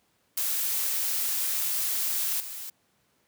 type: noise with level steps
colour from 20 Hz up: blue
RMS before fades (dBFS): -28 / -38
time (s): 0.37-2.7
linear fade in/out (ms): 5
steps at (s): 2.4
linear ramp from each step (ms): 2
effects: pink hiss -69 dBFS RMS until 3.27 s + high-pass 100 Hz 12 dB/octave